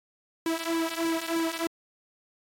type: tone with flanger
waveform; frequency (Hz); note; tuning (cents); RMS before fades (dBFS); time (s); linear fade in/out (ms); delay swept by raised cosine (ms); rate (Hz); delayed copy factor
sawtooth; 329.6; E4; 0; -29; 0.46-1.67; 2; 1.4 to 3.2; 3.2; -0.8
effects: AAC 64 kbps